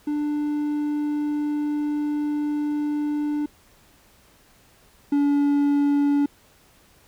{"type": "tone pair in turn", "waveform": "triangle", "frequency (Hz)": [296, 286.4], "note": ["D4", "D4"], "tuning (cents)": [14, -43], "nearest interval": "minor second", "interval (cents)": 57, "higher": "first", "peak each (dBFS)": [-20, -15], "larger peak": "second", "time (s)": [[0.07, 3.46], [5.12, 6.26]], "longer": "first", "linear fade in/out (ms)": 5, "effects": ["pink hiss -56 dBFS RMS until 7.07 s"]}